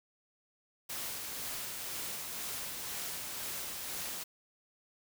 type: noise with tremolo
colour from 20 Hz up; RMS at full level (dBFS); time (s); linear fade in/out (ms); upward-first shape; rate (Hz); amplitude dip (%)
white; -39; 0.89-4.24; 10; sine; 2; 25
effects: none